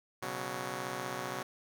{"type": "chord", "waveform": "5% pulse", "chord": "B suspended second", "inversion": "none", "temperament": "just", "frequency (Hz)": [123.47, 138.9, 185.21], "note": ["B2", "C#3", "F#3"], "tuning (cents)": [0, 4, 2], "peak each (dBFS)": [-30, -31, -31], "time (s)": [0.22, 1.43], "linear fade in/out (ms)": 5, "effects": []}